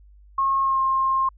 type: tone with pitch glide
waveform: sine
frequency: 1082 to 1064 Hz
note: C#6 to C6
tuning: -42 to +29 cents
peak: -18 dBFS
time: 0.38-1.29 s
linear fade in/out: 5 ms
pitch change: -29 cents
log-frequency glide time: 0.62-0.8 s
effects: added 50 Hz sine -47 dBFS peak until 1.37 s